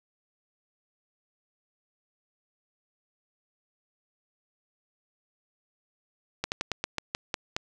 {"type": "slowing click train", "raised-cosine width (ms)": 0.2, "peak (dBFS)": -11, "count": 9, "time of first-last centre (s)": [6.44, 7.565], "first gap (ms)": 79, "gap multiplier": 1.16, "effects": []}